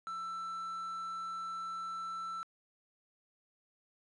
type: tone with quantisation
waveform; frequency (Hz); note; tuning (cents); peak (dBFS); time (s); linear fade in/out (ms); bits
triangle; 1331; E6; +16; -36; 0.07-2.43; 0; 9
effects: resampled to 22050 Hz